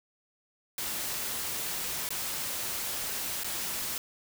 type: noise with dropouts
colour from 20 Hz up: white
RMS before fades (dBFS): -34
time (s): 0.78-3.98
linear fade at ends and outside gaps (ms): 1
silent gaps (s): 2.09-2.105 / 3.435-3.444
effects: none